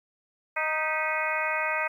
harmonic tone with a mistuned harmonic, 311.1 Hz, D#4, in tune, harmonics 2 / 3 / 4 / 5 / 6 / 7 / 8, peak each -33 / -33 / -33 / -33 / -33 / -33 / -33 dBFS, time 0.56-1.88 s, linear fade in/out 10 ms, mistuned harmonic 6, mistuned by +77 cents, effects 10-bit

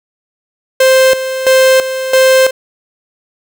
45% pulse tone with tremolo, 523.3 Hz, C5, in tune, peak -5 dBFS, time 0.8-2.51 s, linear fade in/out 5 ms, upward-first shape square, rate 1.5 Hz, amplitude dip 70%, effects none

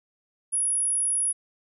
sine tone, 10330 Hz, E9, 36 cents flat, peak -22 dBFS, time 0.52-1.33 s, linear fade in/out 20 ms, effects none

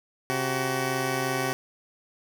10% pulse tone pair together, 133.1 / 376.5 Hz, C3 / F#4, +30 / +30 cents, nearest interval octave + tritone, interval 1800 cents, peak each -20 dBFS, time 0.3-1.53 s, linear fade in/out 0 ms, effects none

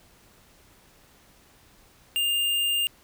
square tone, 2806 Hz, F7, 8 cents sharp, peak -23 dBFS, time 2.16-2.87 s, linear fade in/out 0 ms, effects pink hiss -57 dBFS RMS until 3.03 s

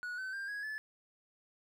triangle tone with pitch steps, 1463 / 1526 / 1591.7 / 1660.3 / 1731.8 Hz, F#6 / G6 / G6 / G#6 / A6, -20 / -47 / +26 / -1 / -28 cents, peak -36 dBFS, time 0.03-0.78 s, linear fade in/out 0 ms, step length 150 ms, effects none

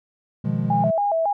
triangle chord, F half-diminished seventh, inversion second, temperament equal, 123.47 / 155.56 / 174.61 / 207.7 Hz, Cb3 / Eb3 / F3 / Ab3, 0 / 0 / 0 / 0 cents, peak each -24 dBFS, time 0.44-0.91 s, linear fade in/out 10 ms
sine tone with vibrato, 730 Hz, F#5, 24 cents flat, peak -18 dBFS, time 0.7-1.33 s, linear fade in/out 5 ms, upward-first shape square, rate 3.6 Hz, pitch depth 190 cents each way
effects none

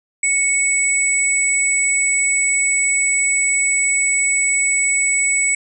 sine tone pair together, 2217 / 7900 Hz, C#7 / B8, 0 / 0 cents, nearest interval octave + minor seventh, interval 2200 cents, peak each -17 dBFS, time 0.23-5.55 s, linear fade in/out 5 ms, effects none

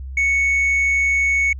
sine tone, 2217 Hz, C#7, in tune, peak -12 dBFS, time 0.17-1.53 s, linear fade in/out 5 ms, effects tanh soft clip ceiling -14 dBFS + added 66 Hz sine -28 dBFS peak until 1.59 s

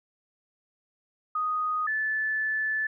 sine tone pair in turn, 1244.5 / 1743.3 Hz, D#6 / A6, 0 / -17 cents, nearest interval tritone, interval 583 cents, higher second, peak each -25 dBFS, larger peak neither, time 1.35-1.87 / 1.87-2.87 s, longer second, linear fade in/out 5 ms, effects none

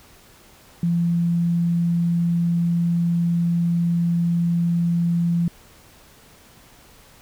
sine tone, 170.7 Hz, F3, 39 cents flat, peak -17 dBFS, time 0.83-5.48 s, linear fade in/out 2 ms, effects pink hiss -50 dBFS RMS until 7.21 s

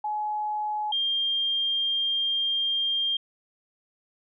sine tone pair in turn, 846 / 3200 Hz, G#5 / G7, +32 / +35 cents, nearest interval octave + major seventh, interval 2303 cents, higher second, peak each -26 / -23 dBFS, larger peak second, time 0.04-0.92 / 0.92-3.17 s, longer second, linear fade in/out 5 ms, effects none

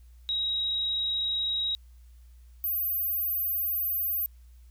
sine tone pair in turn, 3818 / 14389 Hz, A#7 / A9, +41 / +38 cents, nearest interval octave + major seventh, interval 2297 cents, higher second, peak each -26 dBFS, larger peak neither, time 0.29-1.75 / 2.64-4.26 s, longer second, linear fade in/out 0 ms, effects added 60 Hz sine -49 dBFS peak until 4.7 s + white hiss -69 dBFS RMS until 4.7 s

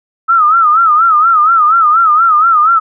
sine tone with vibrato, 1285 Hz, E6, 45 cents flat, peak -5 dBFS, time 0.28-2.8 s, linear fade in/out 20 ms, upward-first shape sine, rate 4.2 Hz, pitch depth 120 cents each way, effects none

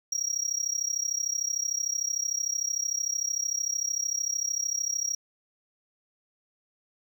triangle tone with amplitude modulation, 5660 Hz, F8, 22 cents sharp, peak -22 dBFS, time 0.12-5.15 s, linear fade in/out 5 ms, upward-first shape sine, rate 33.3 Hz, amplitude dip 90%, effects none

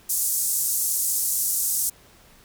white band-pass noise, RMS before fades -24 dBFS, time 0.09-1.9 s, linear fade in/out 10 ms, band 6700 to 14000 Hz, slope 24 dB/octave, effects pink hiss -53 dBFS RMS until 2.44 s

